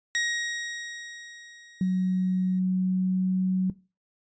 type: tone with exponential decay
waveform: sawtooth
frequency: 1886 Hz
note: A#6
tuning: 20 cents sharp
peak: -20 dBFS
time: 0.15-2.59 s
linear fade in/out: 0 ms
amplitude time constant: 530 ms
type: tone with pitch glide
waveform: sine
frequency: 185 to 186.29 Hz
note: F#3 to F#3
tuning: 0 to +12 cents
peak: -21 dBFS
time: 1.81-3.7 s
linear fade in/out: 2 ms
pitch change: +12 cents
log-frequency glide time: 2.45-3.44 s
effects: noise-tail reverb RT60 0.3 s tail -19 dB re dry + resampled to 16000 Hz